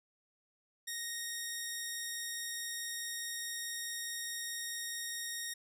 10% pulse tone, 1864.7 Hz, A#6, in tune, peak -29 dBFS, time 0.87-5.54 s, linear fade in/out 10 ms, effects none

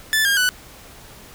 sawtooth tone with pitch steps, 1751 / 1615 / 1489.5 Hz, A6 / G#6 / F#6, -9 / -49 / +11 cents, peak -12 dBFS, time 0.13-0.49 s, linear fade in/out 0 ms, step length 120 ms, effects pink hiss -43 dBFS RMS until 1.34 s

